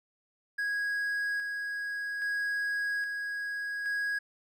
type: tone with tremolo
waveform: triangle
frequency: 1653 Hz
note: G#6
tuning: 9 cents flat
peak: -27 dBFS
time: 0.58-4.19 s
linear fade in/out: 10 ms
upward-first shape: square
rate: 0.61 Hz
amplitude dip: 35%
effects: none